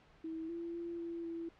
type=tone with pitch steps; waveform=sine; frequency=323.2 / 338.3 / 340.8 / 337.4 / 333.5 Hz; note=E4 / E4 / F4 / E4 / E4; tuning=-34 / +45 / -42 / +40 / +20 cents; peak=-39 dBFS; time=0.24-1.49 s; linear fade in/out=5 ms; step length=250 ms; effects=pink hiss -64 dBFS RMS until 1.59 s + low-pass 3000 Hz 12 dB/octave